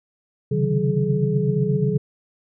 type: tone cluster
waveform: sine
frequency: 134.1 / 142.3 / 157.5 / 187.8 / 423.9 Hz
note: C3 / C#3 / D#3 / F#3 / G#4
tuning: +43 / +46 / +21 / +26 / +35 cents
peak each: -24 dBFS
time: 0.51-1.98 s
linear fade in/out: 10 ms
effects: none